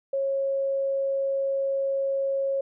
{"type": "tone", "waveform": "sine", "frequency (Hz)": 546, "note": "C#5", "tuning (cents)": -26, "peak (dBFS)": -23, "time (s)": [0.13, 2.61], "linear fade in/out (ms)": 5, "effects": []}